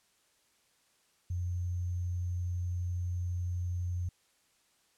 sine tone with sample-and-hold, 88.8 Hz, F2, 29 cents sharp, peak -31 dBFS, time 1.3-4.09 s, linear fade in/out 5 ms, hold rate 6300 Hz, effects white hiss -70 dBFS RMS until 4.97 s + low-pass 10000 Hz 12 dB/octave

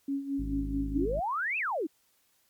sine tone with tremolo, 277.2 Hz, C#4, in tune, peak -27 dBFS, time 0.08-1.06 s, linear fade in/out 5 ms, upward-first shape sine, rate 4.6 Hz, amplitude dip 70%
harmonic tone, 51.8 Hz, G#1, 4 cents flat, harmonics 1 / 2 / 3 / 4 / 5 / 6 / 7, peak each -33 / -44 / -42 / -46 / -51 / -52 / -54 dBFS, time 0.38-1.21 s, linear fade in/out 20 ms
sine exponential two-way sweep, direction up then down, 278.1 to 2707 to 278.1 Hz, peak -28 dBFS, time 0.95-1.87 s, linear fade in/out 10 ms, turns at 1.58 s
effects white hiss -69 dBFS RMS until 2.49 s + MP3 96 kbps

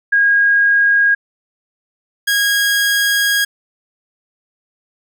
sine / sawtooth tone pair in turn, 1634 / 1640 Hz, G#6 / G#6, -29 / -22 cents, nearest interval unison, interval 7 cents, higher second, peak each -9 dBFS, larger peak neither, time 0.12-1.15 / 2.27-3.45 s, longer second, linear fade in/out 10 ms, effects none

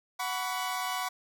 sawtooth chord, F# suspended fourth, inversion none, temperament equal with one note detuned, 740 / 987.8 / 1130.1 Hz, F#5 / B5 / C#6, 0 / 0 / +33 cents, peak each -31 / -32 / -32 dBFS, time 0.19-1.09 s, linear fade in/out 10 ms, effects none

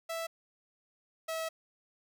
sawtooth tone pair in turn, 659.3 / 647.2 Hz, E5 / E5, 0 / -32 cents, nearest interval unison, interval 32 cents, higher first, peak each -31 / -30 dBFS, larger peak second, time 0.09-0.27 / 1.28-1.49 s, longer second, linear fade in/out 10 ms, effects none

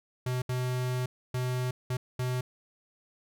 square tone bursts at uneven times, 126.2 Hz, B2, 38 cents sharp, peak -29 dBFS, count 5, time 0.26-0.42 / 0.49-1.06 / 1.34-1.71 / 1.9-1.97 / 2.19-2.41 s, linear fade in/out 5 ms, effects none

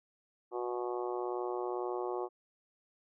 harmonic tone, 122.1 Hz, B2, 19 cents flat, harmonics 3 / 4 / 5 / 6 / 7 / 8 / 9 / 10, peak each -36 / -41 / -45 / -43 / -43 / -51 / -45 / -55 dBFS, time 0.51-2.29 s, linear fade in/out 50 ms, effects none

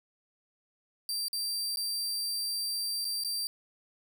sawtooth tone with dropouts, 4699 Hz, D8, in tune, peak -28 dBFS, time 1.09-3.47 s, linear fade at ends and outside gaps 1 ms, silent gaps 1.283-1.33 / 1.76-1.771 / 3.046-3.051 / 3.237-3.247 s, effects 11-bit

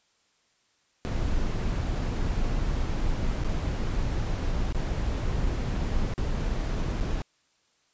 brown noise with dropouts, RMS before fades -27 dBFS, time 1.05-7.22 s, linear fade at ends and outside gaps 0 ms, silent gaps 3.438-3.445 / 4.725-4.747 / 6.138-6.179 / 7.001-7.008 s, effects white hiss -68 dBFS RMS until 7.93 s + resampled to 16000 Hz

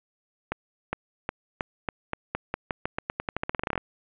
accelerating click train, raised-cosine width 0.5 ms, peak -12 dBFS, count 25, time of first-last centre 0.52-3.778 s, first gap 410 ms, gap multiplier 0.88, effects resampled to 8000 Hz + 9-bit

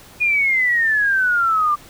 sine exponential sweep, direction down, 2467 to 1174.7 Hz, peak -14 dBFS, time 0.2-1.76 s, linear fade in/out 20 ms, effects pink hiss -44 dBFS RMS until 1.89 s

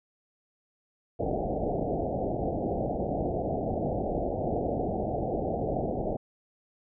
white low-pass noise, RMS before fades -30 dBFS, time 1.19-6.17 s, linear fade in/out 10 ms, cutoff 770 Hz, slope 96 dB/octave, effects none

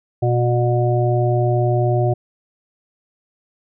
harmonic tone, 121.2 Hz, B2, 32 cents flat, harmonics 1 / 3 / 5 / 6, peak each -16 / -21 / -23 / -24 dBFS, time 0.22-2.14 s, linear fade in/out 10 ms, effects none

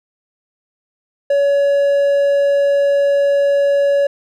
triangle tone, 564 Hz, C#5, 30 cents sharp, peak -9 dBFS, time 1.3-4.07 s, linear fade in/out 5 ms, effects none

